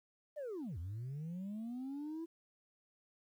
sine linear two-way sweep, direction down then up, 621 to 79 to 335 Hz, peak -38 dBFS, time 0.36-2.26 s, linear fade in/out 20 ms, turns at 0.78 s, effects tanh soft clip ceiling -39 dBFS + 12-bit

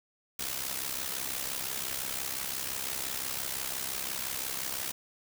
white noise with amplitude modulation, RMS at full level -32 dBFS, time 0.39-4.92 s, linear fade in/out 5 ms, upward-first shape sine, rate 65.8 Hz, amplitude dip 70%, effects none

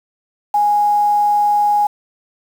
sine tone with quantisation, 828 Hz, G#5, 5 cents flat, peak -11 dBFS, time 0.54-1.87 s, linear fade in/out 5 ms, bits 6, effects none

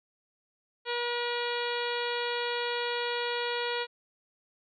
harmonic tone, 480 Hz, B4, 49 cents flat, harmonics 1 / 2 / 3 / 4 / 5 / 6 / 7 / 8 / 9, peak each -33 / -36 / -38 / -39 / -40 / -41 / -41 / -42 / -43 dBFS, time 0.85-3.87 s, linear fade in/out 50 ms, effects none

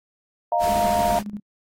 sine chord, Eb suspended second, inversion none, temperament equal with one note detuned, 618.3 / 698.5 / 932.3 Hz, Eb5 / F5 / Bb5, -11 / 0 / 0 cents, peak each -25 / -20 / -24 dBFS, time 0.52-1.19 s, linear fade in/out 2 ms
pink noise, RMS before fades -31 dBFS, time 0.59-1.23 s, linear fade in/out 50 ms
sine tone with tremolo, 206.9 Hz, G#3, 6 cents flat, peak -27 dBFS, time 0.69-1.4 s, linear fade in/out 5 ms, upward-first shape square, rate 14 Hz, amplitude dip 65%
effects AAC 48 kbps

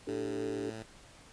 sine chord, D suspended fourth, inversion none, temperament equal, 293.7 / 392 / 440 Hz, D4 / G4 / A4, 0 / 0 / 0 cents, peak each -38 dBFS, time 0.07-0.7 s, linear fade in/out 5 ms
10% pulse tone, 110.9 Hz, A2, 14 cents sharp, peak -33 dBFS, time 0.08-0.83 s, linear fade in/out 5 ms
effects pink hiss -56 dBFS RMS until 1.32 s + resampled to 22050 Hz

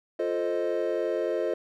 triangle chord, F dominant seventh, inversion none, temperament equal, 349.2 / 440 / 523.3 / 622.3 Hz, F4 / A4 / C5 / Eb5, 0 / 0 / 0 / 0 cents, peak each -29 dBFS, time 0.19-1.54 s, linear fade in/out 5 ms, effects none

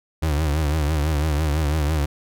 35% pulse tone with vibrato, 75.8 Hz, D#2, 45 cents flat, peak -17 dBFS, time 0.22-2.06 s, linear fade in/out 10 ms, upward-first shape triangle, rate 6 Hz, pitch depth 120 cents each way, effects none

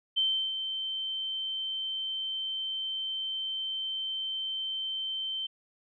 sine tone with ADSR envelope, 3104 Hz, G7, 18 cents flat, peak -23 dBFS, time 0.16-5.47 s, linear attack 19 ms, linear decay 340 ms, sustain -8 dB, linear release 11 ms, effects none

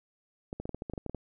clicks, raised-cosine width 2 ms, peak -23 dBFS, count 12, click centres 0.529 / 0.6 / 0.655 / 0.693 / 0.746 / 0.821 / 0.898 / 0.936 / 0.978 / 1.063 / 1.096 / 1.147 s, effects none

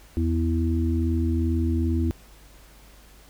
harmonic tone, 82.41 Hz, E2, in tune, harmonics 1 / 3 / 4, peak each -22 / -27 / -28 dBFS, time 0.17-2.11 s, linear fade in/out 0 ms, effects added 50 Hz sine -50 dBFS peak until 3.29 s + pink hiss -53 dBFS RMS until 3.29 s

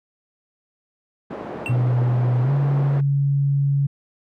pink band-pass noise, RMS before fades -32 dBFS, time 1.3-3.01 s, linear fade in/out 10 ms, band 210 to 900 Hz, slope 12 dB/octave
triangle tone with exponential decay, 2715 Hz, F7, 50 cents flat, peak -20 dBFS, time 1.66-1.77 s, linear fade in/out 1 ms, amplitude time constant 22 ms
sine tone with pitch glide, 123.47 to 140.2 Hz, B2 to C#3, 0 to +20 cents, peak -16 dBFS, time 1.69-3.87 s, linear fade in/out 10 ms, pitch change +220 cents, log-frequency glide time 2.42-2.51 s
effects none

